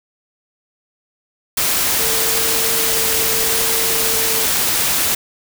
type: tone in noise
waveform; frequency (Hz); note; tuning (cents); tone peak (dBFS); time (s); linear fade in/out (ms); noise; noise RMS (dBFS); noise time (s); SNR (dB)
sine; 450.2; A4; +40; -26; 1.99-4.46; 5; white; -17; 1.57-5.15; -12
effects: none